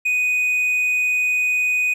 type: tone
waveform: triangle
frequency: 2489 Hz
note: D#7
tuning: in tune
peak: -15 dBFS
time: 0.05-1.94 s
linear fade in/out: 10 ms
effects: none